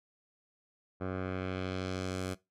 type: tone with low-pass filter sweep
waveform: 10% pulse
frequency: 93 Hz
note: F#2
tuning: 9 cents sharp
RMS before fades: -36 dBFS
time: 1-2.35 s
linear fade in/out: 20 ms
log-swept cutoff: 1200 to 11000 Hz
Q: 1.1
effects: noise-tail reverb RT60 0.2 s tail -19 dB re dry